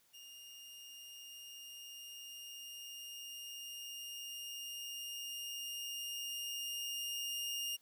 sawtooth tone with level ramp, 2829 Hz, F7, 22 cents sharp, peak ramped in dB -49 to -34 dBFS, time 0.13-7.77 s, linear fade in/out 20 ms, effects white hiss -71 dBFS RMS until 7.81 s

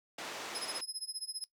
pink band-pass noise, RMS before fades -43 dBFS, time 0.18-0.81 s, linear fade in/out 5 ms, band 450 to 6300 Hz, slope 12 dB/octave
30% pulse tone with tremolo, 5100 Hz, D#8, 42 cents sharp, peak -31 dBFS, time 0.55-1.44 s, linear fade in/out 0 ms, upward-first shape sine, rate 15 Hz, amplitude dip 95%
effects noise-tail reverb RT60 0.1 s tail -20 dB re dry

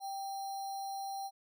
sine tone with sample-and-hold, 784 Hz, G5, in tune, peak -37 dBFS, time 0-1.31 s, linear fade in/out 50 ms, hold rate 4900 Hz, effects none

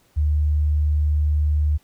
sine tone, 75 Hz, D2, 37 cents sharp, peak -16 dBFS, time 0.16-1.78 s, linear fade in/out 20 ms, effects pink hiss -60 dBFS RMS until 1.83 s

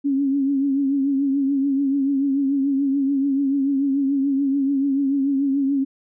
sine tone with vibrato, 275.7 Hz, C#4, 9 cents flat, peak -17 dBFS, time 0.04-5.85 s, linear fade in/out 20 ms, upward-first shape triangle, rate 6.9 Hz, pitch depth 66 cents each way, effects none

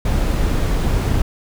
brown noise, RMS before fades -17 dBFS, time 0.05-1.22 s, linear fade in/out 5 ms, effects none

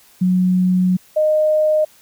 sine tone pair in turn, 183.1 / 615.9 Hz, F#3 / D#5, -18 / -18 cents, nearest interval octave + major sixth, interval 2100 cents, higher second, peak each -12 dBFS, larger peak neither, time 0.21-0.97 / 1.16-1.85 s, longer first, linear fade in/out 10 ms, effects white hiss -50 dBFS RMS until 2.01 s

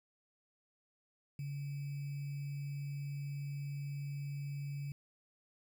sine tone with sample-and-hold, 141.7 Hz, C#3, 38 cents sharp, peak -38 dBFS, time 1.39-4.92 s, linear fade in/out 2 ms, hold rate 2450 Hz, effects none

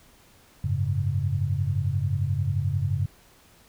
sine chord, F# suspended second, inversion none, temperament equal, 92.5 / 103.83 / 138.59 Hz, F#2 / G#2 / C#3, 0 / 0 / 0 cents, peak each -27 dBFS, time 0.64-3.06 s, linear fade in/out 5 ms, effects pink hiss -56 dBFS RMS until 3.68 s

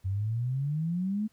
sine exponential sweep, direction up, 92.5 to 220 Hz, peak -27 dBFS, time 0.04-1.28 s, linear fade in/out 20 ms, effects pink hiss -68 dBFS RMS until 1.32 s

